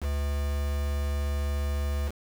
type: tone with quantisation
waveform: triangle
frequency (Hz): 71.6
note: D2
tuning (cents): -43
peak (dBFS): -24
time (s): 0-2.12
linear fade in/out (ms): 50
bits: 6
effects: none